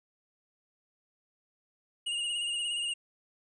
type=tone with vibrato; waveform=square; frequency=2850 Hz; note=F7; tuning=34 cents sharp; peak=-31 dBFS; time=2.06-2.94 s; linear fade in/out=10 ms; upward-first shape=sine; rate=17 Hz; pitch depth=39 cents each way; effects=resampled to 22050 Hz